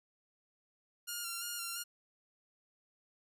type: tone with vibrato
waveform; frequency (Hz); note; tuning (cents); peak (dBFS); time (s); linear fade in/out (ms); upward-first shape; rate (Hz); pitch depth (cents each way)
5% pulse; 1396.9; F6; 0; -27; 1.07-1.84; 20; square; 2.9; 26
effects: resampled to 32000 Hz